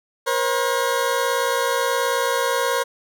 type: tone pair together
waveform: 20% pulse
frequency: 478.4 / 537 Hz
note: A#4 / C5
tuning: +45 / +45 cents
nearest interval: major second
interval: 200 cents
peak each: -17 dBFS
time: 0.26-2.84 s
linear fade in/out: 20 ms
effects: none